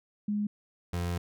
sine / 30% pulse tone pair in turn, 207.7 / 87.33 Hz, G#3 / F2, 0 / 0 cents, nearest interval octave + minor third, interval 1500 cents, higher first, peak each -27 dBFS, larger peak neither, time 0.28-0.47 / 0.93-1.18 s, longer second, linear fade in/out 5 ms, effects none

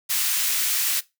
white high-pass noise, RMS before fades -23 dBFS, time 0.09-1.01 s, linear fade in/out 20 ms, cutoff 1700 Hz, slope 12 dB/octave, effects noise-tail reverb RT60 0.2 s tail -19 dB re dry

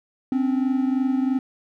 triangle tone pair together, 259.9 / 282.9 Hz, C4 / C#4, -11 / +35 cents, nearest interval minor second, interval 146 cents, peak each -18 / -24 dBFS, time 0.32-1.39 s, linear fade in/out 2 ms, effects none

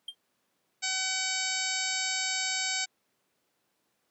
triangle tone with exponential decay, 3184 Hz, G7, 26 cents sharp, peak -30 dBFS, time 0.08-0.15 s, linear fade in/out 5 ms, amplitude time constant 15 ms
harmonic tone, 757 Hz, F#5, 39 cents sharp, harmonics 1 / 2 / 3 / 4 / 5 / 6 / 7 / 8 / 9 / 10, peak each -41 / -38 / -35 / -40 / -38 / -36 / -39 / -40 / -41 / -35 dBFS, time 0.82-2.86 s, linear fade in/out 20 ms
effects pink hiss -75 dBFS RMS until 4.1 s + high-pass 200 Hz 12 dB/octave

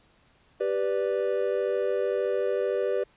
triangle chord, G major, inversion none, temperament equal, 392 / 493.9 / 587.3 Hz, G4 / B4 / D5, 0 / 0 / 0 cents, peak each -26 / -26 / -28 dBFS, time 0.6-3.04 s, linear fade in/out 10 ms, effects pink hiss -62 dBFS RMS until 3.16 s + resampled to 8000 Hz

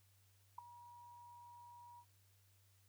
sine tone with ADSR envelope, 958 Hz, A#5, 47 cents sharp, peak -40 dBFS, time 0.58-2.05 s, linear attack 6 ms, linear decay 5 ms, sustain -16 dB, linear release 60 ms, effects added 97 Hz sine -70 dBFS peak until 2.88 s + white hiss -75 dBFS RMS until 2.88 s

